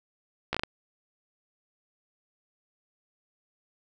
slowing click train, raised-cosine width 0.3 ms, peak -12 dBFS, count 5, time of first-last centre 0.53-0.635 s, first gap 15 ms, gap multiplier 1.39, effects none

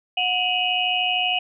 sine tone cluster, 729 / 2529 / 2840 / 2953 Hz, F#5 / D#7 / F7 / F#7, -26 / +28 / +28 / -4 cents, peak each -25 dBFS, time 0.17-1.39 s, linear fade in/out 5 ms, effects none

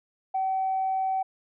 sine tone, 763 Hz, G5, 47 cents flat, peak -23 dBFS, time 0.34-1.23 s, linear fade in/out 10 ms, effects tanh soft clip ceiling -19 dBFS

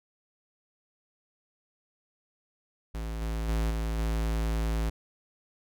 square tone with level steps, 55 Hz, A1, in tune, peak -33 / -30 / -26 / -29 / -27 dBFS, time 2.94-4.9 s, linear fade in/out 10 ms, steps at 3.21 / 3.48 / 3.7 / 3.98 s, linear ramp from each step 10 ms, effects none

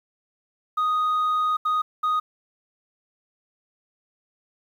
sine tone bursts at uneven times, 1244.5 Hz, D#6, in tune, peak -17 dBFS, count 3, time 0.77-1.57 / 1.65-1.82 / 2.03-2.2 s, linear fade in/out 10 ms, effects tanh soft clip ceiling -19 dBFS + 9-bit

